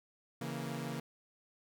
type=chord; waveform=sawtooth; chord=A# diminished; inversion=first; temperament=equal; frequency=138.59 / 164.81 / 233.1 Hz; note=C#3 / E3 / A#3; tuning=0 / 0 / 0 cents; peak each=-38 / -39 / -38 dBFS; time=0.41-1 s; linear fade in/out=5 ms; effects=none